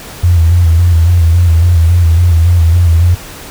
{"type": "tone with vibrato", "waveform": "sine", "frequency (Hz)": 84.9, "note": "F2", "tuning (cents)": -48, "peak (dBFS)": -4, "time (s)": [0.23, 3.15], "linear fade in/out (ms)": 10, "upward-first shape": "square", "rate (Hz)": 3.6, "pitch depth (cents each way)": 55, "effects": ["pink hiss -29 dBFS RMS until 3.5 s"]}